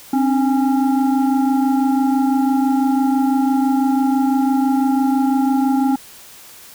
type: tone with frequency modulation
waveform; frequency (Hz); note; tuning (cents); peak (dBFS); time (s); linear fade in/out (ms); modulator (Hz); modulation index
sine; 264; C4; +16; -13; 0.13-5.96; 5; 554; 0.83
effects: white hiss -41 dBFS RMS until 6.74 s